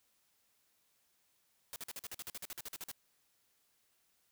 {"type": "noise bursts", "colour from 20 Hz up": "white", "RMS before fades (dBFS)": -44, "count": 16, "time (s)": [1.73, 2.915], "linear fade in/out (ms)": 0, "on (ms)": 30, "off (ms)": 47, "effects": ["white hiss -75 dBFS RMS until 4.31 s"]}